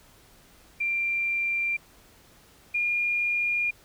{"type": "tone pair in turn", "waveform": "sine", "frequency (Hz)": [2371, 2418], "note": ["D7", "D7"], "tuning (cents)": [16, 50], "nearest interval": "unison", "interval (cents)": 34, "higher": "second", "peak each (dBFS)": [-24, -23], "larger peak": "second", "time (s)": [[0.8, 1.77], [2.74, 3.71]], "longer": "neither", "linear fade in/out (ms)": 10, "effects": ["pink hiss -56 dBFS RMS until 3.84 s"]}